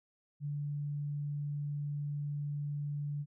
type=tone; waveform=sine; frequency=145.5 Hz; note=D3; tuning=16 cents flat; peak=-34 dBFS; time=0.4-3.26 s; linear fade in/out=50 ms; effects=none